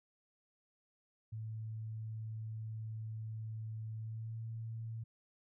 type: tone with pitch glide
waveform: sine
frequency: 110.2 to 112.97 Hz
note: A2 to A2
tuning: +3 to +46 cents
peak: -40 dBFS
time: 1.32-5.04 s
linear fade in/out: 10 ms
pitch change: +43 cents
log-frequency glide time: 3.99-4.37 s
effects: none